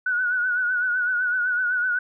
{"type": "tone with vibrato", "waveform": "sine", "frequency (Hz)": 1474, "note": "F#6", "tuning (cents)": -7, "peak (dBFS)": -20, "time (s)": [0.06, 1.99], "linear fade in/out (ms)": 5, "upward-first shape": "triangle", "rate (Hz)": 7.9, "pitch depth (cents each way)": 66, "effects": []}